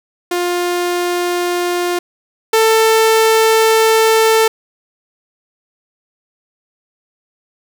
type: tone pair in turn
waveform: sawtooth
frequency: 352.8 / 444.5 Hz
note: F4 / A4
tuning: +18 / +18 cents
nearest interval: major third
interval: 400 cents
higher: second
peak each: -11 / -5 dBFS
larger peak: second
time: 0.31-1.99 / 2.53-4.48 s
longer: second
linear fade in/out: 5 ms
effects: none